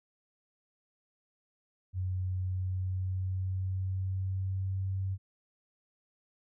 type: tone with pitch glide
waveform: sine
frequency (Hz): 92.5 to 95.6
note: F#2 to G2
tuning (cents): 0 to -43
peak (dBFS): -30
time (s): 1.93-5.18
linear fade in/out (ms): 50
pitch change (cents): +57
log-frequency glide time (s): 2.42-4.88
effects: none